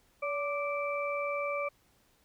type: tone cluster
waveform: sine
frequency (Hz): 572 / 1176 / 2330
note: D5 / D6 / D7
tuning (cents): -46 / +2 / -14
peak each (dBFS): -33 / -36 / -37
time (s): 0.22-1.69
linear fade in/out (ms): 10
effects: pink hiss -68 dBFS RMS until 2.24 s